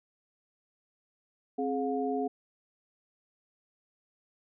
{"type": "tone cluster", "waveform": "sine", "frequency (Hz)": [265.2, 421.2, 716], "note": ["C4", "G#4", "F5"], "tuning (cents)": [23, 24, 43], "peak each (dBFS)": [-32, -32, -34], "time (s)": [1.58, 2.28], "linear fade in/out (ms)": 10, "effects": []}